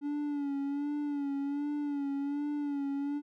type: tone with vibrato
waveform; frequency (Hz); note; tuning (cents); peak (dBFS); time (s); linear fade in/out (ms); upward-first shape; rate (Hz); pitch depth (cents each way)
triangle; 286; D4; -46; -29; 0.01-3.22; 50; sine; 1.3; 48
effects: none